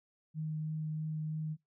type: tone with vibrato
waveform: sine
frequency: 155.56 Hz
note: D#3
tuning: in tune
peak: -34 dBFS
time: 0.34-1.57 s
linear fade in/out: 50 ms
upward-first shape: triangle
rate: 3.1 Hz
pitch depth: 10 cents each way
effects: noise-tail reverb RT60 0.2 s tail -24 dB re dry